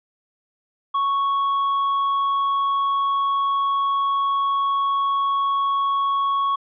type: tone with tanh clipping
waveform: triangle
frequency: 1108.7 Hz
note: C#6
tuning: in tune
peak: -19 dBFS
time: 0.94-6.56 s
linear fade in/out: 10 ms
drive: 8 dB
effects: resampled to 11025 Hz